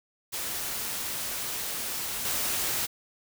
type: noise with level steps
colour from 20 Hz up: white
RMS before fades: -33 / -29 dBFS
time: 0.32-2.87 s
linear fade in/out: 20 ms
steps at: 2.25 s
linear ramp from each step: 2 ms
effects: none